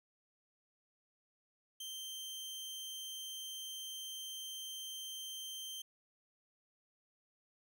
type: tone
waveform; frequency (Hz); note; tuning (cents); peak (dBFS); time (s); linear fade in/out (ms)
sawtooth; 3136; G7; 0; -40; 1.8-5.82; 5
effects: none